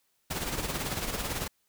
pink noise with tremolo, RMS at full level -31 dBFS, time 0.3-1.48 s, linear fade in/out 10 ms, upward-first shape sine, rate 18 Hz, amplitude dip 55%, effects white hiss -73 dBFS RMS until 1.68 s

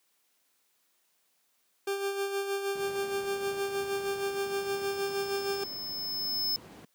40% pulse tone with tremolo, 396.2 Hz, G4, 18 cents sharp, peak -27 dBFS, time 1.87-5.64 s, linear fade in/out 5 ms, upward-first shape sine, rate 6.4 Hz, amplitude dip 50%
brown noise, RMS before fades -40 dBFS, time 2.75-6.85 s, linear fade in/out 5 ms
square tone with exponential growth, 5220 Hz, E8, 18 cents flat, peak -27 dBFS, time 3.24-6.56 s, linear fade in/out 0 ms, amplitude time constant 720 ms
effects white hiss -72 dBFS RMS until 6.94 s + high-pass 200 Hz 12 dB/octave

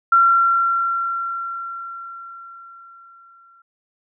sine tone with exponential decay, 1366 Hz, F6, 39 cents flat, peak -9 dBFS, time 0.12-3.62 s, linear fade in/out 5 ms, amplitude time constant 760 ms, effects none

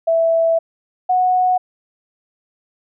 sine tone pair in turn, 659.3 / 734.8 Hz, E5 / F#5, 0 / -12 cents, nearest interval major second, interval 188 cents, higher second, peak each -12 dBFS, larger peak neither, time 0.07-0.59 / 1.09-1.58 s, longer first, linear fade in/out 10 ms, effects none

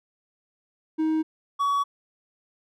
triangle tone pair in turn, 315.4 / 1129.2 Hz, D#4 / C#6, +24 / +32 cents, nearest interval octave + minor seventh, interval 2208 cents, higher second, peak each -19 dBFS, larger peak neither, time 0.98-1.23 / 1.59-1.84 s, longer neither, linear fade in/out 20 ms, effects none

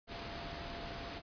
sine tone in noise, 684 Hz, F5, 36 cents flat, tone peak -49 dBFS, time 0.07-1.22 s, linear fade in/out 50 ms, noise pink, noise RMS -44 dBFS, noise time 0.07-1.22 s, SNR -8 dB, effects resampled to 11025 Hz

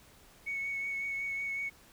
sine tone with vibrato, 2217 Hz, C#7, in tune, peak -32 dBFS, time 0.46-1.7 s, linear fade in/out 20 ms, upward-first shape triangle, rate 5.4 Hz, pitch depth 19 cents each way, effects tanh soft clip ceiling -28 dBFS + pink hiss -59 dBFS RMS until 1.92 s

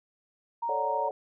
sine tone, 932.3 Hz, A#5, in tune, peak -28 dBFS, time 0.62-1.09 s, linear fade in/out 10 ms
sine chord, D major seventh, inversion second, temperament equal, 440 / 554.4 / 587.3 / 740 Hz, A4 / C#5 / D5 / F#5, 0 / 0 / 0 / 0 cents, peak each -37 / -33 / -34 / -36 dBFS, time 0.69-1.11 s, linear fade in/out 2 ms
effects none

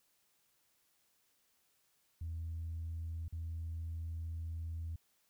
sine tone with dropouts, 82.2 Hz, E2, 4 cents flat, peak -37 dBFS, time 2.21-4.96 s, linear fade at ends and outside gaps 5 ms, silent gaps 3.282-3.325 s, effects tanh soft clip ceiling -35 dBFS + white hiss -75 dBFS RMS until 5.29 s

